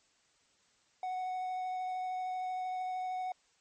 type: tone with vibrato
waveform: triangle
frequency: 740 Hz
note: F#5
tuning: in tune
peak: -32 dBFS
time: 1.03-3.32 s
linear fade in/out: 2 ms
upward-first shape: triangle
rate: 13 Hz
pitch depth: 11 cents each way
effects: white hiss -70 dBFS RMS until 3.6 s + MP3 32 kbps